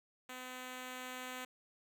5% pulse tone with level ramp, 254 Hz, B3, 49 cents sharp, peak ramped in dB -34 to -31 dBFS, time 0.29-1.45 s, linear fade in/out 5 ms, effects none

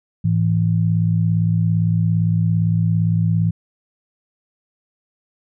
sine tone pair together, 107.62 / 165.2 Hz, A2 / E3, -38 / +4 cents, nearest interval perfect fifth, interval 742 cents, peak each -17 dBFS, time 0.24-3.51 s, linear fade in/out 10 ms, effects none

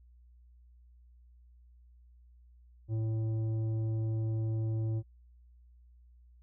sine tone with tanh clipping, 111 Hz, A2, 16 cents sharp, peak -31 dBFS, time 2.88-5.03 s, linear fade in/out 50 ms, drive 9 dB, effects added 60 Hz sine -56 dBFS peak until 6.42 s

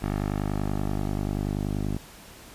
10% pulse tone with low-pass filter sweep, 50.4 Hz, G1, 49 cents sharp, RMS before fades -28 dBFS, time 0.02-1.97 s, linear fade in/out 5 ms, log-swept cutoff 1900 to 430 Hz, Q 0.73, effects pink hiss -47 dBFS RMS until 2.54 s + resampled to 32000 Hz

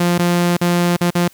sawtooth tone with dropouts, 174.61 Hz, F3, in tune, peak -9 dBFS, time 0-1.28 s, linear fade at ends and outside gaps 5 ms, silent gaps 0.181-0.191 / 0.569-0.612 / 0.966-1.01 / 1.105-1.151 s, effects white hiss -49 dBFS RMS until 1.33 s

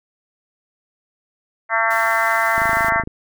harmonic tone, 225.6 Hz, A3, 44 cents sharp, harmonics 3 / 4 / 5 / 6 / 7 / 8 / 9, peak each -23 / -23 / -23 / -23 / -23 / -23 / -23 dBFS, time 1.69-3.04 s, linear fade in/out 50 ms
white noise, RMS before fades -36 dBFS, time 1.9-2.9 s, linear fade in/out 10 ms
click train, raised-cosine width 3 ms, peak -17 dBFS, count 14, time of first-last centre 2.58-3.074 s, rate 26.3 Hz
effects none

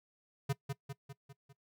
square tone with echo, 138.8 Hz, C#3, 3 cents sharp, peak -30 dBFS, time 0.49-0.53 s, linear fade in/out 10 ms, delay 200 ms, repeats 5, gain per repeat -5 dB, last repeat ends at 1.53 s, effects noise-tail reverb RT60 0.1 s tail -20 dB re dry

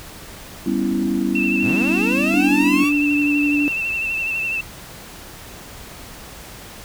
sine chord, C# half-diminished seventh, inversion second, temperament equal, 196 / 246.9 / 277.2 / 329.6 Hz, G3 / B3 / C#4 / E4, 0 / 0 / 0 / 0 cents, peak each -23 dBFS, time 0.66-2.84 s, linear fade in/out 5 ms
sine tone with vibrato, 2668 Hz, E7, 20 cents sharp, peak -20 dBFS, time 1.35-4.61 s, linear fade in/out 5 ms, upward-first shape sine, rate 12 Hz, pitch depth 39 cents each way
sawtooth linear sweep, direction up, 64.6 to 1185 Hz, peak -21 dBFS, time 1.61-2.92 s, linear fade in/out 50 ms
sine tone, 291.3 Hz, D4, 14 cents flat, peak -16 dBFS, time 2.34-3.68 s, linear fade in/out 0 ms
effects pink hiss -38 dBFS RMS until 6.84 s

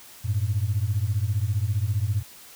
sine beating tone pair, 95.8 / 110.8 Hz, G2 / A2, -39 / +13 cents, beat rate 15 Hz, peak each -24 dBFS, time 0.24-2.23 s, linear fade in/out 20 ms, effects tanh soft clip ceiling -14 dBFS + white hiss -47 dBFS RMS until 2.55 s

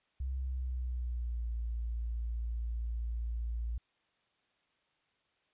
sine tone with pitch glide, 65.41 to 57.6 Hz, C2 to A#1, 0 to -20 cents, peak -33 dBFS, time 0.2-3.78 s, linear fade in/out 5 ms, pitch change -220 cents, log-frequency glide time 0.38-1.51 s, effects white hiss -75 dBFS RMS until 5.53 s + resampled to 8000 Hz

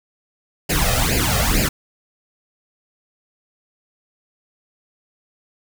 pink noise with flanger, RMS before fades -18 dBFS, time 0.69-1.69 s, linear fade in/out 10 ms, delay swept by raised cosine 0.41 to 1.61 ms, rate 2.2 Hz, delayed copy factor +0.9, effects none

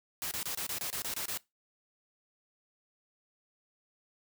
white noise bursts, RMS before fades -36 dBFS, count 10, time 0.22-1.374 s, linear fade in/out 0 ms, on 92 ms, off 26 ms, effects noise-tail reverb RT60 0.2 s tail -21 dB re dry

